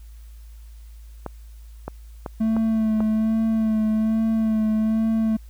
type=clicks; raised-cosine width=1 ms; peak=-15 dBFS; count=5; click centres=1.263 / 1.88 / 2.262 / 2.566 / 3.005 s
type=tone with vibrato; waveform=triangle; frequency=220 Hz; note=A3; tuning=in tune; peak=-16 dBFS; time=2.4-5.37 s; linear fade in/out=10 ms; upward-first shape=sine; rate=1.2 Hz; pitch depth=25 cents each way
effects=added 55 Hz sine -39 dBFS peak until 5.49 s + white hiss -59 dBFS RMS until 5.49 s